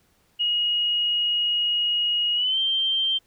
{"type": "tone with pitch glide", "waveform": "sine", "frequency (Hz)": [2885, 3146], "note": ["F#7", "G7"], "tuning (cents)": [-44, 6], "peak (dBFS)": -20, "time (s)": [0.39, 3.19], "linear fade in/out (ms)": 20, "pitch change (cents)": 150, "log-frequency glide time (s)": [2.35, 2.59], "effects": ["pink hiss -64 dBFS RMS until 3.26 s"]}